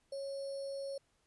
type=tone with sample-and-hold; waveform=sine; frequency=551 Hz; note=C#5; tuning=11 cents flat; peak=-38 dBFS; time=0.12-0.98 s; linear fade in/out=5 ms; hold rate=4900 Hz; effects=pink hiss -75 dBFS RMS until 1.26 s + resampled to 24000 Hz